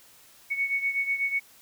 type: beating tone pair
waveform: sine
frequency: 2218 / 2226.1 Hz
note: C#7 / C#7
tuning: 0 / +7 cents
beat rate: 8.1 Hz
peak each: -26 / -31 dBFS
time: 0.5-1.4 s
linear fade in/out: 20 ms
effects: white hiss -55 dBFS RMS until 1.61 s